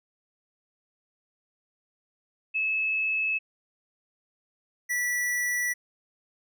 sine / square tone pair in turn, 2597 / 1956 Hz, E7 / B6, -26 / -17 cents, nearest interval perfect fourth, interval 491 cents, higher first, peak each -24 / -26 dBFS, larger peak first, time 2.54-3.39 / 4.89-5.74 s, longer neither, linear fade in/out 20 ms, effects none

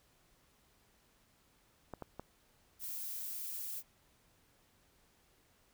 clicks, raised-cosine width 1 ms, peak -29 dBFS, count 3, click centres 1.937 / 2.023 / 2.196 s
violet noise, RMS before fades -42 dBFS, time 2.79-3.83 s, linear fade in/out 50 ms
effects pink hiss -70 dBFS RMS until 5.73 s

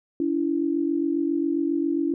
sine tone pair together, 286.7 / 334.1 Hz, D4 / E4, -42 / +23 cents, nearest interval minor third, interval 265 cents, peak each -24 dBFS, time 0.2-2.14 s, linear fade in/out 2 ms, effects none

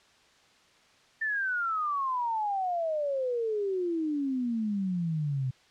sine exponential sweep, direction down, 1801 to 126.6 Hz, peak -27 dBFS, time 1.21-5.51 s, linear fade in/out 10 ms, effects white hiss -61 dBFS RMS until 5.7 s + low-pass 5000 Hz 12 dB/octave

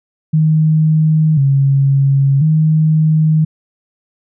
sine tone with vibrato, 146.83 Hz, D3, in tune, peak -8 dBFS, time 0.33-3.45 s, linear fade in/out 10 ms, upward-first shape square, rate 0.48 Hz, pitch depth 110 cents each way, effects none

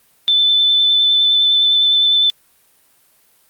sine tone with vibrato, 3522 Hz, A7, 1 cent sharp, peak -10 dBFS, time 0.28-2.3 s, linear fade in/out 0 ms, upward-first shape triangle, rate 9.8 Hz, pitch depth 16 cents each way, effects white hiss -55 dBFS RMS until 3.49 s + Opus 32 kbps

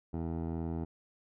15% pulse tone with low-pass filter, 82.41 Hz, E2, in tune, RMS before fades -36 dBFS, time 0.13-0.85 s, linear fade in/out 10 ms, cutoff 610 Hz, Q 1.1, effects none

